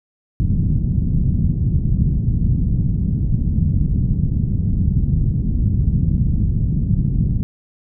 white low-pass noise, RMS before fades -17 dBFS, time 0.4-7.43 s, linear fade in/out 0 ms, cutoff 170 Hz, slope 24 dB/octave, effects none

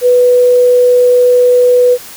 sine tone, 493.9 Hz, B4, in tune, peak -4 dBFS, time 0.01-1.98 s, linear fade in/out 50 ms, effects white hiss -31 dBFS RMS until 2.16 s

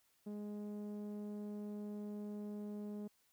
sawtooth tone with low-pass filter, 207.7 Hz, G#3, in tune, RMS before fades -45 dBFS, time 0.26-3.08 s, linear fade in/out 10 ms, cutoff 440 Hz, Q 0.82, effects white hiss -75 dBFS RMS until 3.32 s

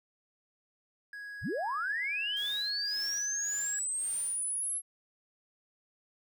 triangle tone, 1661.2 Hz, G#6, in tune, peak -39 dBFS, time 1.13-3.79 s, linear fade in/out 2 ms
sine linear sweep, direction up, 36.69 to 11175 Hz, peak -31 dBFS, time 1.41-4.82 s, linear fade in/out 50 ms
white noise with tremolo, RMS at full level -49 dBFS, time 2.36-4.42 s, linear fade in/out 10 ms, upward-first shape sine, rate 1.8 Hz, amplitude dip 90%
effects none

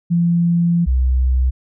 sine tone pair in turn, 171.2 / 63.87 Hz, F3 / C2, -34 / -41 cents, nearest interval octave + perfect fourth, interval 1707 cents, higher first, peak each -12 dBFS, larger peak neither, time 0.1-0.86 / 0.86-1.51 s, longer first, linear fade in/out 20 ms, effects none

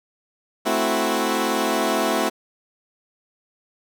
15% pulse chord, F# half-diminished seventh, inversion first, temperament equal, 220 / 261.6 / 329.6 / 370 Hz, A3 / C4 / E4 / F#4, 0 / 0 / 0 / 0 cents, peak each -19 dBFS, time 0.65-2.3 s, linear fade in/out 20 ms, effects none

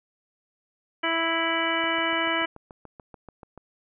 harmonic tone, 329.6 Hz, E4, in tune, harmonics 1 / 2 / 3 / 4 / 5 / 6 / 7 / 9, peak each -31 / -31 / -31 / -31 / -31 / -31 / -31 / -31 dBFS, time 1.03-2.46 s, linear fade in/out 10 ms
click train, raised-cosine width 1 ms, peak -29 dBFS, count 13, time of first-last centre 1.84-3.577 s, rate 6.91 Hz
effects none

